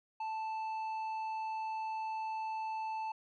sine tone with tanh clipping, 880 Hz, A5, in tune, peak -37 dBFS, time 0.2-3.12 s, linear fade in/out 5 ms, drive 7 dB, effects none

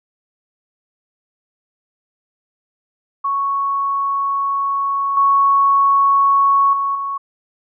sine tone with level steps, 1108.7 Hz, C#6, in tune, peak -16 / -10 / -16 / -20 dBFS, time 3.24-7.18 s, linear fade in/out 10 ms, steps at 5.17 / 6.73 / 6.95 s, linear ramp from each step 2 ms, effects none

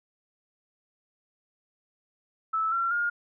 sine tone with pitch steps, 1310 / 1363.3 / 1418.7 Hz, E6 / F6 / F6, -11 / -42 / +27 cents, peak -24 dBFS, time 2.53-3.1 s, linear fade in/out 10 ms, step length 190 ms, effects none

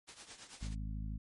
white noise with tremolo, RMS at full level -47 dBFS, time 0.07-0.75 s, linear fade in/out 20 ms, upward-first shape triangle, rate 9.1 Hz, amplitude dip 80%
harmonic tone, 53 Hz, G#1, 36 cents sharp, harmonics 1 / 2 / 3 / 4 / 5, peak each -39 / -45 / -48 / -49 / -55 dBFS, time 0.61-1.18 s, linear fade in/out 10 ms
effects low-pass 8000 Hz 12 dB/octave + MP3 48 kbps

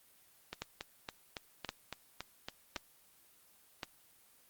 two click trains, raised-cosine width 0.2 ms, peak -22 / -20 dBFS, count 9 / 4, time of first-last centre 0.53-2.765 / 0.62-3.832 s, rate 3.58 / 0.934 Hz, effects white hiss -65 dBFS RMS until 4.49 s + Opus 24 kbps

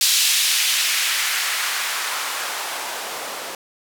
blue noise with band-pass filter sweep, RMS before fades -22 dBFS, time 0.01-3.55 s, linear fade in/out 2 ms, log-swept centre 3900 to 490 Hz, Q 1.1, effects none

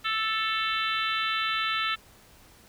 harmonic tone with a mistuned harmonic, 440 Hz, A4, in tune, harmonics 3 / 4 / 5 / 6 / 7 / 8 / 9, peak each -29 / -33 / -35 / -34 / -35 / -35 / -37 dBFS, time 0.04-1.96 s, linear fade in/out 20 ms, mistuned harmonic 6, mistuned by +21 cents, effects pink hiss -55 dBFS RMS until 2.68 s

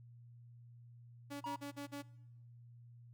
sawtooth tone bursts, 285 Hz, C#4, 48 cents sharp, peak -39 dBFS, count 5, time 1.3-2.026 s, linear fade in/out 20 ms, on 110 ms, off 44 ms
triangle tone, 952 Hz, A#5, 36 cents sharp, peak -38 dBFS, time 1.44-1.56 s, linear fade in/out 2 ms
effects noise-tail reverb RT60 1.0 s tail -23 dB re dry + added 119 Hz sine -55 dBFS peak until 3.13 s

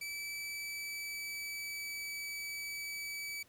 sawtooth tone with pitch glide, 2308 to 2293 Hz, D7 to D7, -31 to -42 cents, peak -36 dBFS, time 0.01-3.43 s, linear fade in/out 5 ms, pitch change -11 cents, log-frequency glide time 0.3-2.17 s, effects pink hiss -66 dBFS RMS until 3.48 s

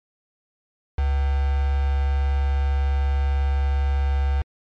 sine tone with quantisation, 69.3 Hz, C#2, in tune, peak -18 dBFS, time 0.98-4.42 s, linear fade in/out 5 ms, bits 5, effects low-pass 3000 Hz 12 dB/octave + MP3 64 kbps

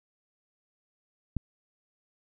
click, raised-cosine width 5 ms, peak -17 dBFS, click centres 1.367 s, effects none

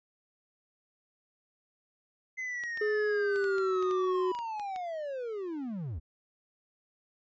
triangle linear sweep, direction down, 2059 to 64.2 Hz, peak -32 dBFS, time 2.37-6 s, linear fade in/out 20 ms
clicks, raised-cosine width 0.2 ms, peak -28 dBFS, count 11, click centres 2.637 / 2.774 / 3.36 / 3.442 / 3.583 / 3.826 / 3.911 / 4.35 / 4.389 / 4.597 / 4.761 s
triangle tone with pitch glide, 422.1 to 369.6 Hz, G#4 to F#4, +28 to -2 cents, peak -25 dBFS, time 2.81-4.32 s, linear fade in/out 5 ms, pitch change -230 cents, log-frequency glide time 3.08-3.8 s
effects resampled to 16000 Hz

